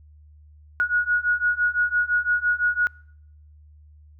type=beating tone pair; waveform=sine; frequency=1450 / 1455.9 Hz; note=F#6 / F#6; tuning=-35 / -28 cents; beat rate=5.9 Hz; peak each=-23 / -22 dBFS; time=0.8-2.87 s; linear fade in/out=0 ms; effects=noise-tail reverb RT60 0.7 s tail -26 dB re dry + added 75 Hz sine -47 dBFS peak until 4.19 s